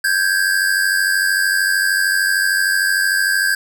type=tone pair together; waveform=square; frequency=1568 / 1661.2 Hz; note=G6 / G#6; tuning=0 / 0 cents; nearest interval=minor second; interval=100 cents; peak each=-17 / -19 dBFS; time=0.04-3.55 s; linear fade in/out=5 ms; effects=none